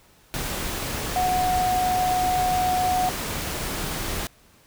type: tone in noise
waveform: sine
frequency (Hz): 733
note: F#5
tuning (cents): -16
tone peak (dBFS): -20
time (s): 1.16-3.09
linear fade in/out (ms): 0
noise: pink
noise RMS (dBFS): -29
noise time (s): 0.34-4.27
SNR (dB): +6
effects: pink hiss -56 dBFS RMS until 4.66 s